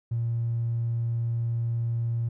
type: tone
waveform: triangle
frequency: 116.54 Hz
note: A#2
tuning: in tune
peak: -21 dBFS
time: 0.11-2.29 s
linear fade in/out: 10 ms
effects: tanh soft clip ceiling -22 dBFS